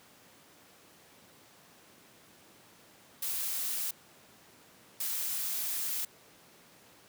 blue noise bursts at uneven times, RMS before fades -34 dBFS, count 2, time 3.22-3.91 / 5-6.05 s, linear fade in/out 5 ms, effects pink hiss -58 dBFS RMS until 7.08 s + high-pass 150 Hz 12 dB/octave

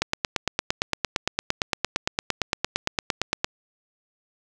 click train, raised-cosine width 0.2 ms, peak -4 dBFS, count 31, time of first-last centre 0.02-3.445 s, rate 8.76 Hz, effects none

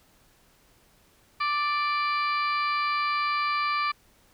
harmonic tone, 587.3 Hz, D5, in tune, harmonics 2 / 3 / 4 / 5 / 6 / 7 / 8, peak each -25 / -36 / -31 / -43 / -46 / -40 / -39 dBFS, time 1.4-3.92 s, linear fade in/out 10 ms, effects pink hiss -61 dBFS RMS until 4.33 s

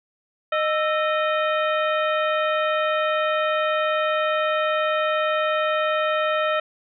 harmonic tone with a mistuned harmonic, 617 Hz, D#5, 15 cents flat, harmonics 1 / 2 / 3 / 4 / 5 / 6, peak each -22 / -24 / -29 / -32 / -34 / -39 dBFS, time 0.52-6.6 s, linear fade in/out 5 ms, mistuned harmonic 2, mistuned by +120 cents, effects none

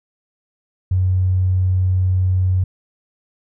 triangle tone with tanh clipping, 92.5 Hz, F#2, in tune, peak -13 dBFS, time 0.91-2.64 s, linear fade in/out 5 ms, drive 3 dB, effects none

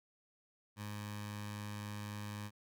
15% pulse tone with notch filter, 103.83 Hz, G#2, in tune, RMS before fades -44 dBFS, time 0.76-2.51 s, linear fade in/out 50 ms, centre 370 Hz, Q 0.81, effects none

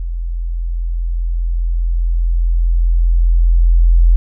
sine tone with level ramp, 42.43 Hz, F1, 49 cents flat, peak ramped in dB -18 to -5 dBFS, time 0-4.16 s, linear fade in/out 0 ms, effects none

